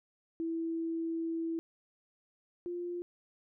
sine tone pair in turn, 329.1 / 350.1 Hz, E4 / F4, -3 / +4 cents, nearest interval minor second, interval 107 cents, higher second, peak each -32 / -35 dBFS, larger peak first, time 0.4-1.59 / 2.66-3.02 s, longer first, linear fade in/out 0 ms, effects none

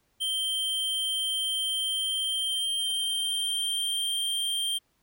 square tone with pitch glide, 3136 to 3171 Hz, G7 to G7, 0 to +19 cents, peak -27 dBFS, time 0.2-4.79 s, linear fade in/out 20 ms, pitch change +19 cents, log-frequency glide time 1.77-4.13 s, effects pink hiss -71 dBFS RMS until 5.02 s

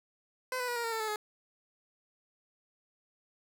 15% pulse tone with pitch steps, 510 / 496.6 / 483.6 / 470.9 / 458.6 / 446.6 / 434.8 / 423.4 Hz, C5 / B4 / B4 / A#4 / A#4 / A4 / A4 / G#4, -44 / +9 / -36 / +18 / -28 / +26 / -21 / +33 cents, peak -26 dBFS, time 0.52-1.16 s, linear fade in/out 2 ms, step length 80 ms, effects none

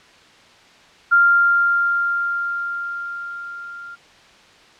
sine tone with level ramp, 1394 Hz, F6, 4 cents flat, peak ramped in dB -9 to -33 dBFS, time 1.11-3.96 s, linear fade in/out 20 ms, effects white hiss -48 dBFS RMS until 4.79 s + low-pass 4000 Hz 12 dB/octave

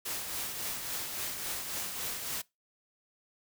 white noise with tremolo, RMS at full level -35 dBFS, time 0.05-2.42 s, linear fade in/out 10 ms, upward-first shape triangle, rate 3.6 Hz, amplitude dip 45%, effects noise-tail reverb RT60 0.2 s tail -22 dB re dry

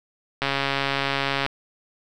click train, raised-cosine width 0.3 ms, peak -7 dBFS, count 145, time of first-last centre 0.42-1.463 s, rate 138 Hz, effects none

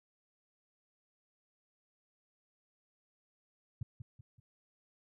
sine tone with echo, 116.54 Hz, A#2, in tune, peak -33 dBFS, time 3.81-3.83 s, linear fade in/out 5 ms, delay 190 ms, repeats 3, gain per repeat -8 dB, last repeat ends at 4.4 s, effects none

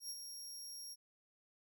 25% pulse tone with ADSR envelope, 5588 Hz, F8, in tune, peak -36 dBFS, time 0-0.96 s, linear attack 98 ms, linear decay 46 ms, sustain -6 dB, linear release 36 ms, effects none

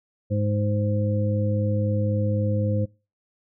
harmonic tone, 103.83 Hz, G#2, in tune, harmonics 1 / 2 / 3 / 5, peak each -22 / -28 / -34 / -29 dBFS, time 0.3-2.86 s, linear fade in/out 20 ms, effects noise-tail reverb RT60 0.3 s tail -23 dB re dry

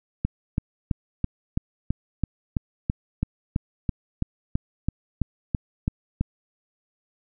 click train, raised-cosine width 5 ms, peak -10 dBFS, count 19, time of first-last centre 0.25-6.21 s, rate 3.02 Hz, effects none

